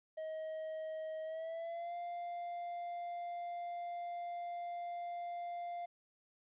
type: tone with pitch glide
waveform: triangle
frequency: 632 to 697.2 Hz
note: D#5 to F5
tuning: +27 to -3 cents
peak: -38 dBFS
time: 0.17-5.86 s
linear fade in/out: 10 ms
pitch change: +170 cents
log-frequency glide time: 1.24-1.95 s
effects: resampled to 8000 Hz + 13-bit